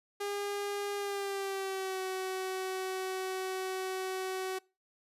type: tone with pitch glide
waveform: sawtooth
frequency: 405.5 to 376.2 Hz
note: G#4 to F#4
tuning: -41 to +29 cents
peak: -30 dBFS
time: 0.2-4.59 s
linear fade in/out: 10 ms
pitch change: -130 cents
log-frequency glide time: 0.96-2.01 s
effects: noise-tail reverb RT60 0.3 s tail -24 dB re dry + resampled to 32000 Hz